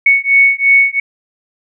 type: beating tone pair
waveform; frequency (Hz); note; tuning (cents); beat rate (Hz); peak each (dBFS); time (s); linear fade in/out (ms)
sine; 2217 / 2219.9; C#7 / C#7; 0 / +2; 2.9; -10; 0.06-1; 5
effects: none